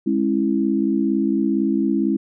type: chord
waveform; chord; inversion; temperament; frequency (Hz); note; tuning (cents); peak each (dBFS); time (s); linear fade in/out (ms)
sine; C# minor; second; equal with one note detuned; 207.7 / 271.9 / 329.6; G#3 / C#4 / E4; 0 / -33 / 0; -21; 0.06-2.17; 10
effects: none